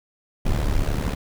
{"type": "noise with amplitude modulation", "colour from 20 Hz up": "brown", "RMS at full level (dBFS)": -18, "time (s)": [0.45, 1.15], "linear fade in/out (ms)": 10, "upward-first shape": "sine", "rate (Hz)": 73.4, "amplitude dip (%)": 80, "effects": []}